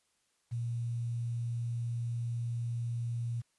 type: tone with quantisation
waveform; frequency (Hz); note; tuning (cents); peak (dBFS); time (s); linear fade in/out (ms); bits
sine; 118; A#2; +22; -32; 0.51-3.42; 20; 10
effects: white hiss -75 dBFS RMS until 3.58 s + resampled to 24000 Hz